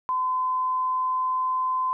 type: tone with pitch glide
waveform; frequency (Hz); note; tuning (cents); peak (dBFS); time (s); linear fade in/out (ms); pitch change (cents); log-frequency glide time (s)
sine; 1021 to 1026.9; C6 to C6; -43 to -33; -22; 0.09-1.93; 0; +10; 0.29-1.58
effects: none